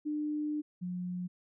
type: tone pair in turn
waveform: sine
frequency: 300 / 179.57 Hz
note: D4 / F3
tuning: +37 / +48 cents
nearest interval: major sixth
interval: 889 cents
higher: first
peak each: -31 / -34 dBFS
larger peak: first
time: 0.05-0.62 / 0.81-1.28 s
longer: first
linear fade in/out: 20 ms
effects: none